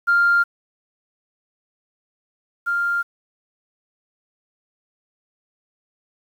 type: tone pair in turn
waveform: sine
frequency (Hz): 1396.9 / 1396.9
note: F6 / F6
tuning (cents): 0 / 0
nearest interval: unison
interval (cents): 0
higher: neither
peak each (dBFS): -12 / -18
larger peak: first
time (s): 0.07-0.44 / 2.66-3.03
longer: neither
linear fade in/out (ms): 20
effects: tanh soft clip ceiling -9 dBFS + 8-bit